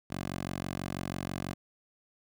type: tone with high-pass filter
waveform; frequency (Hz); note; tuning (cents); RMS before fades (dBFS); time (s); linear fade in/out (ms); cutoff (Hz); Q
10% pulse; 46.12; F#1; -5; -37; 0.1-1.54; 10; 110; 0.64
effects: none